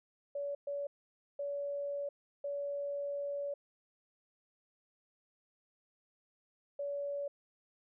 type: tone bursts at uneven times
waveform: sine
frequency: 569 Hz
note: C#5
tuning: 45 cents sharp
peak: -35 dBFS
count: 5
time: 0.35-0.55 / 0.67-0.87 / 1.39-2.09 / 2.44-3.54 / 6.79-7.28 s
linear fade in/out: 5 ms
effects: none